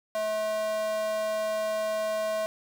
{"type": "tone with high-pass filter", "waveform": "square", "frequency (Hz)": 215.4, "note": "A3", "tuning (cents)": -37, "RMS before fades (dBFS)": -29, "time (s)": [0.15, 2.46], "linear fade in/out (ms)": 0, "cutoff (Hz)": 690, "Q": 4.2, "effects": []}